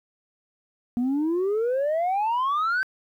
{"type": "exponential sweep", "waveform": "sine", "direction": "up", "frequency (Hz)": [235.9, 1568], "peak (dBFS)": -19, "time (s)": [0.97, 2.83], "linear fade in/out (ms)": 0, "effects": ["tanh soft clip ceiling -20 dBFS", "10-bit"]}